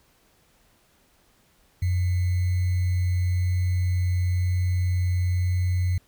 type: tone with sample-and-hold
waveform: sine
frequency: 90.1 Hz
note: F#2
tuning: 45 cents flat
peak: -20 dBFS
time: 1.82-5.98 s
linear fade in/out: 5 ms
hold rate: 2100 Hz
effects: pink hiss -62 dBFS RMS until 6.07 s